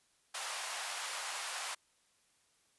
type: high-pass noise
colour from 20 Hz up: pink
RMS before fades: -40 dBFS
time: 0.34-1.75 s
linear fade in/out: 10 ms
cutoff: 750 Hz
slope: 24 dB/octave
effects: white hiss -72 dBFS RMS until 2.78 s + resampled to 24000 Hz